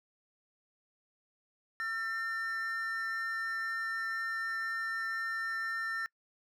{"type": "tone pair together", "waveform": "triangle", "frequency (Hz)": [1353.9, 1801], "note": ["E6", "A6"], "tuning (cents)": [46, 40], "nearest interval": "perfect fourth", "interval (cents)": 494, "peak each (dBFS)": [-37, -33], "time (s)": [1.8, 6.06], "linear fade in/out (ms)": 0, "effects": ["noise-tail reverb RT60 0.1 s tail -25 dB re dry"]}